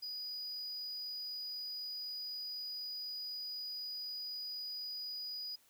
triangle tone, 4928 Hz, D#8, 17 cents flat, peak -39 dBFS, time 0.02-5.56 s, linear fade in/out 10 ms, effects white hiss -68 dBFS RMS until 5.69 s

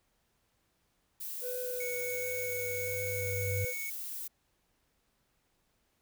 violet noise, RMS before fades -40 dBFS, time 1.2-4.28 s, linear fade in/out 10 ms
triangle tone with vibrato, 497.1 Hz, B4, 11 cents sharp, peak -34 dBFS, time 1.41-3.74 s, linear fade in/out 50 ms, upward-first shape triangle, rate 1.4 Hz, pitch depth 17 cents each way
sine tone with exponential growth, 97.8 Hz, G2, 4 cents flat, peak -30 dBFS, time 1.48-3.65 s, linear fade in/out 5 ms, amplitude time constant 470 ms
square tone, 2217 Hz, C#7, in tune, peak -39 dBFS, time 1.8-3.9 s, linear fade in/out 5 ms
effects pink hiss -75 dBFS RMS until 6.01 s

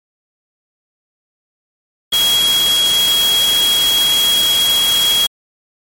sine tone in noise, 3300 Hz, G#7, 12 cents flat, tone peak -11 dBFS, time 2.12-5.27 s, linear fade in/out 10 ms, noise white, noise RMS -19 dBFS, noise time 2.12-5.27 s, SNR +5 dB, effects MP3 64 kbps

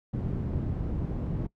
white low-pass noise, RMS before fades -31 dBFS, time 0.13-1.47 s, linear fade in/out 10 ms, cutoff 170 Hz, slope 12 dB/octave, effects noise-tail reverb RT60 0.1 s tail -20 dB re dry

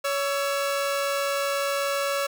sawtooth tone pair together, 561 / 1334.3 Hz, C#5 / E6, +21 / +21 cents, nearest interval octave + minor third, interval 1500 cents, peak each -21 / -27 dBFS, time 0.04-2.27 s, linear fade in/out 10 ms, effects 9-bit

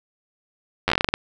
slowing click train, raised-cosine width 0.3 ms, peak -3 dBFS, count 11, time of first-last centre 0.88-1.14 s, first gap 10 ms, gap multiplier 1.2, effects none

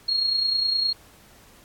sine tone with amplitude modulation, 4281 Hz, C8, 39 cents sharp, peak -18 dBFS, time 0.08-0.93 s, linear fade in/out 10 ms, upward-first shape sine, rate 29.8 Hz, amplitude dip 50%, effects pink hiss -53 dBFS RMS until 1.64 s + AAC 64 kbps

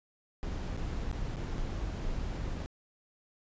brown noise with dropouts, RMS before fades -35 dBFS, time 0.43-2.66 s, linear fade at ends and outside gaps 0 ms, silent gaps 0.766-0.775 / 1.114-1.128 / 1.359-1.368 / 1.582-1.586 s, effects resampled to 16000 Hz

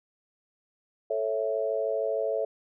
sine chord, A major, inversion none, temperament equal with one note detuned, 440 / 552.8 / 659.3 Hz, A4 / C#5 / E5, 0 / -5 / 0 cents, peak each -30 dBFS, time 1.1-2.45 s, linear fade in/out 5 ms, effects none

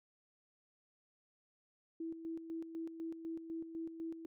sine tone with tremolo, 327.7 Hz, E4, 10 cents flat, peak -39 dBFS, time 2-4.26 s, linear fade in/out 5 ms, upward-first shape square, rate 4 Hz, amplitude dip 60%, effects none

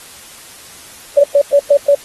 sine tone bursts, 569 Hz, C#5, 45 cents sharp, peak -5 dBFS, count 5, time 1.17-1.95 s, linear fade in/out 5 ms, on 68 ms, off 110 ms, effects white hiss -37 dBFS RMS until 2.04 s + AAC 32 kbps

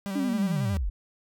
45% pulse tone with vibrato, 196 Hz, G3, in tune, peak -30 dBFS, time 0.06-0.77 s, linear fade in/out 0 ms, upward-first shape square, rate 11 Hz, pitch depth 34 cents each way
sine linear sweep, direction down, 293.7 to 34.92 Hz, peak -25 dBFS, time 0.15-0.9 s, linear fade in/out 10 ms
effects none

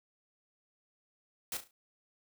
white noise with echo, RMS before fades -37 dBFS, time 1.52-1.57 s, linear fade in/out 2 ms, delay 35 ms, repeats 4, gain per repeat -9 dB, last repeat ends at 1.71 s, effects none

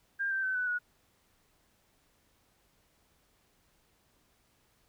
sine tone with pitch steps, 1600 / 1563.5 / 1527.7 / 1492.9 / 1458.8 Hz, G6 / G6 / G6 / F#6 / F#6, +35 / -5 / -45 / +15 / -25 cents, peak -29 dBFS, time 0.19-0.79 s, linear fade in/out 20 ms, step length 120 ms, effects pink hiss -70 dBFS RMS until 4.88 s

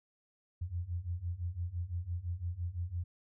sine beating tone pair, 84.2 / 90.1 Hz, E2 / F#2, +37 / -45 cents, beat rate 5.9 Hz, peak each -39 / -37 dBFS, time 0.61-3.04 s, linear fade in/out 10 ms, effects none

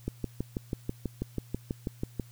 click train, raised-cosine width 3 ms, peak -18 dBFS, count 14, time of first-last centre 0.08-2.197 s, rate 6.14 Hz, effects added 119 Hz sine -50 dBFS peak until 2.31 s + white hiss -60 dBFS RMS until 2.31 s

